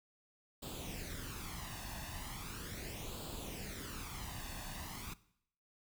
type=noise with flanger; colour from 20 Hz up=pink; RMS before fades=-45 dBFS; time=0.62-5.14 s; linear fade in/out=10 ms; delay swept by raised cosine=0.25 to 1.13 ms; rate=0.38 Hz; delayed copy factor=+0.65; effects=noise-tail reverb RT60 0.7 s tail -19 dB re dry